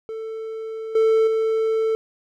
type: tone with level steps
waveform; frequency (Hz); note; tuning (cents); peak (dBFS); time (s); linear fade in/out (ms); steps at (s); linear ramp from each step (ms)
triangle; 443.8; A4; +15; -26 / -12 / -16; 0.09-1.95; 0; 0.95 / 1.27; 5
effects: none